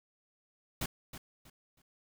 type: noise with echo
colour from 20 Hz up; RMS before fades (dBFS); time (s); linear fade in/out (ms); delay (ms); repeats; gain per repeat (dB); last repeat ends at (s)
pink; -35; 0.81-0.86; 5; 320; 3; -11; 1.82
effects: none